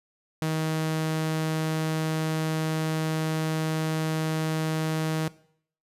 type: tone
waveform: sawtooth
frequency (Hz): 158.1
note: D#3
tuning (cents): +28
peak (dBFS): -21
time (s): 0.42-5.28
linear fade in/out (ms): 0
effects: noise-tail reverb RT60 0.6 s tail -19 dB re dry + resampled to 32000 Hz